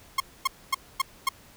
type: tone bursts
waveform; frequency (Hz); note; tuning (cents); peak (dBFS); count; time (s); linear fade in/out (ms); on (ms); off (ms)
sawtooth; 1075; C6; +47; -17; 5; 0.18-1.29; 5; 22; 250
effects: pink hiss -53 dBFS RMS until 1.56 s